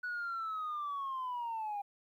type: linear sweep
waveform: sine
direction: down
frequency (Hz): 1480 to 799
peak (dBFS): -34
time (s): 0.03-1.82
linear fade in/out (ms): 10
effects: tanh soft clip ceiling -33 dBFS + 12-bit